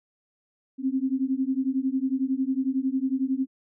sine beating tone pair, 259.1 / 270.1 Hz, C4 / C#4, -17 / -45 cents, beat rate 11 Hz, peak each -26 dBFS, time 0.78-3.47 s, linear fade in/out 50 ms, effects none

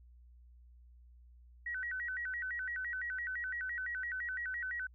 sine tone with vibrato, 1700 Hz, G#6, 40 cents sharp, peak -36 dBFS, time 1.66-4.87 s, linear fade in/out 5 ms, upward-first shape square, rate 5.9 Hz, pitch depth 200 cents each way, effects added 60 Hz sine -56 dBFS peak until 4.94 s

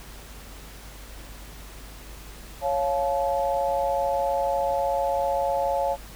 sine chord, Db augmented, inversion none, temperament equal with one note detuned, 554.4 / 698.5 / 862.9 Hz, Db5 / F5 / A5, 0 / 0 / -34 cents, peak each -25 / -27 / -27 dBFS, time 2.61-5.97 s, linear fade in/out 50 ms, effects added 50 Hz sine -42 dBFS peak until 6.15 s + pink hiss -45 dBFS RMS until 6.15 s

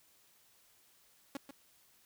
sawtooth tone with echo, 277.2 Hz, C#4, in tune, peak -34 dBFS, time 1.35-1.37 s, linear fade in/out 2 ms, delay 140 ms, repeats 1, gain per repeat -9 dB, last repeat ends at 1.51 s, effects white hiss -67 dBFS RMS until 2.05 s

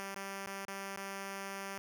5% pulse tone with dropouts, 196 Hz, G3, in tune, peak -29 dBFS, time 0-1.78 s, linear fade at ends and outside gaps 0 ms, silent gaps 0.144-0.16 / 0.461-0.471 / 0.652-0.682 / 0.963-0.974 s, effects none

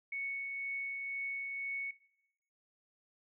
sine tone with tremolo, 2217 Hz, C#7, in tune, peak -35 dBFS, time 0.12-1.91 s, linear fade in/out 5 ms, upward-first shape triangle, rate 2 Hz, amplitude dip 30%, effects noise-tail reverb RT60 0.8 s tail -19 dB re dry

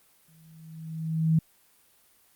sine tone with exponential growth, 160.4 Hz, E3, 47 cents flat, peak -17 dBFS, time 0.28-1.39 s, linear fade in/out 5 ms, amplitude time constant 240 ms, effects white hiss -62 dBFS RMS until 2.35 s + Opus 32 kbps

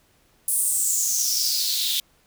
white noise with high-pass filter sweep, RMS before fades -23 dBFS, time 0.48-2 s, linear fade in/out 2 ms, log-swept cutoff 10000 to 3400 Hz, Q 5.8, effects pink hiss -61 dBFS RMS until 2.26 s

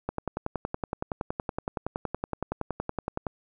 click train, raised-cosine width 1 ms, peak -15 dBFS, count 35, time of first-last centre 0.09-3.268 s, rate 10.7 Hz, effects none

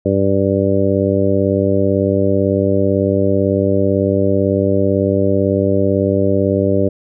harmonic tone, 98 Hz, G2, in tune, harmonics 1 / 2 / 3 / 4 / 5 / 6, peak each -19 / -19 / -19 / -19 / -19 / -19 dBFS, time 0.05-6.89 s, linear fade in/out 10 ms, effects none

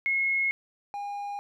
sine / triangle tone pair in turn, 2168 / 812.1 Hz, C#7 / G#5, -39 / -39 cents, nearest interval octave + perfect fourth, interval 1700 cents, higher first, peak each -23 / -30 dBFS, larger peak first, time 0.06-0.51 / 0.94-1.39 s, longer neither, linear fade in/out 0 ms, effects none

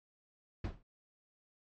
brown noise with exponential decay, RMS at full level -31 dBFS, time 0.64-0.83 s, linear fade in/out 5 ms, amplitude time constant 40 ms, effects low-pass 4000 Hz 12 dB/octave + MP3 32 kbps

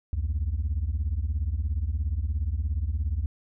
sine beating tone pair, 66.1 / 83.1 Hz, C2 / E2, +18 / +15 cents, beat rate 17 Hz, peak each -26 dBFS, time 0.13-3.26 s, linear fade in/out 0 ms, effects tanh soft clip ceiling -21 dBFS

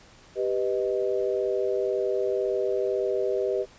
sine chord, G augmented, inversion none, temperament equal, 392 / 493.9 / 622.3 Hz, G4 / B4 / D#5, 0 / 0 / 0 cents, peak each -26 / -28 / -30 dBFS, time 0.35-3.66 s, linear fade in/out 50 ms, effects pink hiss -53 dBFS RMS until 3.78 s + resampled to 16000 Hz

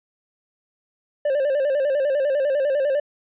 triangle tone with vibrato, 560 Hz, C#5, 18 cents sharp, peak -16 dBFS, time 1.25-3 s, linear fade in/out 5 ms, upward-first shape square, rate 10 Hz, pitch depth 86 cents each way, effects resampled to 8000 Hz

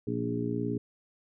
harmonic tone with a mistuned harmonic, 58.8 Hz, A#1, 16 cents sharp, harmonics 2 / 3 / 4 / 5 / 6 / 7, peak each -35 / -39 / -34 / -34 / -44 / -35 dBFS, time 0.07-0.78 s, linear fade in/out 5 ms, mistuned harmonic 2, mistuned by +30 cents, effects none

